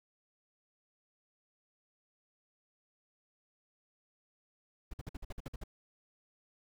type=noise bursts; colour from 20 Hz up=brown; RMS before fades=-41 dBFS; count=10; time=4.91-5.638 s; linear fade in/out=5 ms; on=26 ms; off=52 ms; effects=none